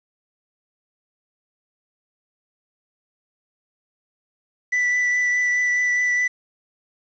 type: tone with vibrato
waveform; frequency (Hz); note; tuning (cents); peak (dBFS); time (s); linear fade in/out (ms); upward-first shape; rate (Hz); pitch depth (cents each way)
triangle; 1975.5; B6; 0; -16; 4.72-6.28; 10; triangle; 4.8; 13
effects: resampled to 16000 Hz + 8-bit